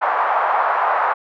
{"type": "band-pass noise", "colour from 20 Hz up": "white", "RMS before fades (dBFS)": -18, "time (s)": [0.01, 1.14], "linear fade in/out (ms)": 20, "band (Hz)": [700, 1200], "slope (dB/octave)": 24, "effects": []}